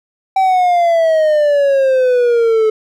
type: exponential sweep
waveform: triangle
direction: down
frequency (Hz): 774 to 431.8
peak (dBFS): -7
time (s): 0.36-2.7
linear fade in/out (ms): 5
effects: none